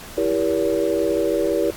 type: chord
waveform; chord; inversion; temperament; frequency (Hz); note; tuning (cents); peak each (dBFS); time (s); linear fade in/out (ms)
sine; E diminished seventh; none; just; 329.6 / 395.6 / 474.7 / 569.6; E4 / G4 / Bb4 / Db5; 0 / +16 / +31 / +47; -23; 0.17-1.71; 10
effects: pink hiss -38 dBFS RMS until 1.76 s + AAC 64 kbps